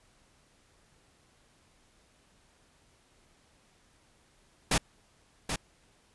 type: noise with echo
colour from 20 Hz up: pink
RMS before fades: -25 dBFS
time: 4.71-4.78 s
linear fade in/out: 5 ms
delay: 780 ms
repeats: 1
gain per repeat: -7 dB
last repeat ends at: 5.56 s
effects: pink hiss -65 dBFS RMS until 6.14 s + resampled to 24000 Hz